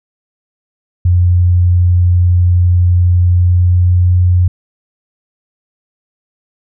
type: tone with pitch glide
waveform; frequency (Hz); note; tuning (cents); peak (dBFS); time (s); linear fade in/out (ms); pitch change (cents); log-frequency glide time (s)
sine; 88.8 to 89.78; F2 to F2; +29 to +48; -6; 1.05-4.48; 5; +19; 3.28-4.23
effects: none